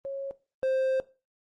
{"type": "tone pair in turn", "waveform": ["sine", "triangle"], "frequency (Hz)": [548, 525.6], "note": ["C#5", "C5"], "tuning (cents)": [-20, 8], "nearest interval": "minor second", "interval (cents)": 72, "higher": "first", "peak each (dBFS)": [-31, -22], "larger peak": "second", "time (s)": [[0.05, 0.31], [0.63, 1]], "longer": "second", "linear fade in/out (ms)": 0, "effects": ["noise-tail reverb RT60 0.3 s tail -18 dB re dry", "Opus 32 kbps"]}